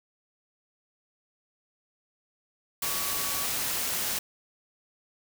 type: tone in noise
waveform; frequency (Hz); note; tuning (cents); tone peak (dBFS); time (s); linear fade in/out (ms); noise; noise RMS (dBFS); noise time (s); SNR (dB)
sine; 1134; C#6; +39; -40; 2.82-3.46; 5; white; -30; 2.82-4.19; -13
effects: none